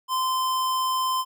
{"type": "tone", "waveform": "square", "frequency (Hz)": 1034, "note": "C6", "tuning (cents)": -21, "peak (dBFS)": -23, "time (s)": [0.08, 1.25], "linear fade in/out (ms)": 50, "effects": []}